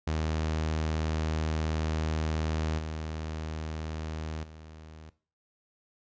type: tone with level steps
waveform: sawtooth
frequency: 78.6 Hz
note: D#2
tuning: 18 cents sharp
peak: -24 / -30 / -42 dBFS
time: 0.07-5.1 s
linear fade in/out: 5 ms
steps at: 2.78 / 4.43 s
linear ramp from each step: 10 ms
effects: noise-tail reverb RT60 0.4 s tail -17 dB re dry + resampled to 16000 Hz